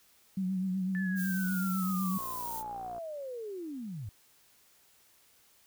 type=tone with vibrato; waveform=sine; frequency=187.5 Hz; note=F#3; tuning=23 cents sharp; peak=-29 dBFS; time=0.37-2.18 s; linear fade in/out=5 ms; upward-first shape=triangle; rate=8 Hz; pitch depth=55 cents each way
type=linear sweep; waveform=sine; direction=down; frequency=1760 to 91.9 Hz; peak=-37 dBFS; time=0.95-4.09 s; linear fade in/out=0 ms
type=noise; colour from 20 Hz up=violet; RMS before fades=-41 dBFS; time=1.15-2.64 s; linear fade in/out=50 ms
type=click train; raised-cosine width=1 ms; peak=-34 dBFS; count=48; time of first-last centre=2.19-2.981 s; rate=59.4 Hz
effects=white hiss -64 dBFS RMS until 5.66 s